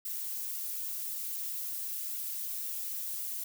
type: noise with flanger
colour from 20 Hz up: violet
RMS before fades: -37 dBFS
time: 0.05-3.44 s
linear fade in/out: 5 ms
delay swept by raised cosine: 1.4 to 4.4 ms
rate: 1.9 Hz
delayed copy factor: +0.6
effects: none